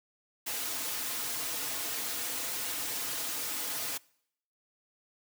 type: noise with comb filter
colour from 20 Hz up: white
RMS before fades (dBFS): -35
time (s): 0.46-3.98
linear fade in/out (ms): 10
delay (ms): 5.2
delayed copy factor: -0.95
effects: noise-tail reverb RT60 0.7 s tail -24 dB re dry + high-pass 150 Hz 12 dB/octave